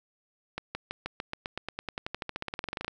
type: accelerating click train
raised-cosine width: 0.3 ms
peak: -17 dBFS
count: 28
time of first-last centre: 0.58-2.88 s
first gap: 170 ms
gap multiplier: 0.94
effects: none

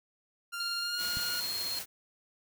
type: tone with pitch glide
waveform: sawtooth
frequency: 1393 to 1429.7 Hz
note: F6 to F6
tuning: -5 to +40 cents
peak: -32 dBFS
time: 0.52-1.41 s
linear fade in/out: 20 ms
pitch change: +45 cents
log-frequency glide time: 0.8-1 s
type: tone with tremolo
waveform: sine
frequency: 4234 Hz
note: C8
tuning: 20 cents sharp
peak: -32 dBFS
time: 0.6-1.79 s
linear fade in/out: 2 ms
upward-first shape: triangle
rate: 18 Hz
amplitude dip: 30%
type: noise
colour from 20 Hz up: white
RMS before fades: -39 dBFS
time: 0.97-1.86 s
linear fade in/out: 50 ms
type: click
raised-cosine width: 5 ms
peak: -28 dBFS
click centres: 1.171 s
effects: none

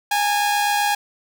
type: tone pair together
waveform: sawtooth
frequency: 823 / 890.8 Hz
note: G#5 / A5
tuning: -16 / +21 cents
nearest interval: minor second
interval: 137 cents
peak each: -14 / -24 dBFS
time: 0.11-0.95 s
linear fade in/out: 5 ms
effects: none

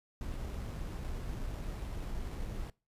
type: noise with sample-and-hold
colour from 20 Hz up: brown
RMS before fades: -39 dBFS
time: 0.21-2.7 s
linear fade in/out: 2 ms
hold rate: 6300 Hz
effects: noise-tail reverb RT60 0.3 s tail -23 dB re dry + resampled to 32000 Hz

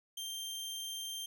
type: tone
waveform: sawtooth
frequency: 3162 Hz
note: G7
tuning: 14 cents sharp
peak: -36 dBFS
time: 0.17-1.26 s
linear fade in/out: 5 ms
effects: none

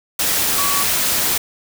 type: tone in noise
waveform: sine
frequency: 1133 Hz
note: C#6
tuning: 37 cents sharp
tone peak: -22 dBFS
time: 0.58-0.83 s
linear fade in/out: 5 ms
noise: white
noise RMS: -18 dBFS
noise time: 0.19-1.38 s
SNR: -7 dB
effects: none

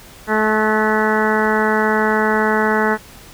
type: harmonic tone with a mistuned harmonic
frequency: 216.3 Hz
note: A3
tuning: 29 cents flat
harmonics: 1 / 2 / 3 / 4 / 5 / 6 / 7 / 8 / 9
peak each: -20 / -19 / -25 / -21 / -25 / -26 / -22 / -24 / -26 dBFS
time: 0.27-2.98 s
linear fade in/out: 50 ms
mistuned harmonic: 7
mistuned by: -20 cents
effects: pink hiss -41 dBFS RMS until 3.33 s

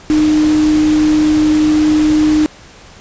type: tone in noise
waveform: sine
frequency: 306 Hz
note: D#4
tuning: 29 cents flat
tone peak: -8 dBFS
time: 0.1-2.46 s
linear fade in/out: 0 ms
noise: pink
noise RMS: -24 dBFS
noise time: 0.1-2.46 s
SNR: +13 dB
effects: pink hiss -39 dBFS RMS until 3 s + resampled to 16000 Hz

